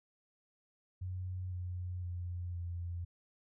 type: tone with pitch steps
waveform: sine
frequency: 91.8 / 90.07 / 88.37 / 86.7 Hz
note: F#2 / F#2 / F2 / F2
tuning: -13 / -46 / +21 / -12 cents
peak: -37 dBFS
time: 1.01-3.05 s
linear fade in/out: 10 ms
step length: 510 ms
effects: none